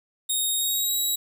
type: tone with pitch glide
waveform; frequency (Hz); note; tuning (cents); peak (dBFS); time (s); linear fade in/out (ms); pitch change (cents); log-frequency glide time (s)
10% pulse; 3729 to 3863; A#7 to B7; 0 to -39; -16; 0.29-1.16; 10; +61; 0.56-0.99
effects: 9-bit